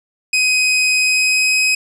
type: tone with pitch glide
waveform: sawtooth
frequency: 2514 to 2529 Hz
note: D#7 to D#7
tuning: +17 to +28 cents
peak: -9 dBFS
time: 0.33-1.75 s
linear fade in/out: 5 ms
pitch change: +11 cents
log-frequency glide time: 0.96-1.57 s
effects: resampled to 22050 Hz + 8-bit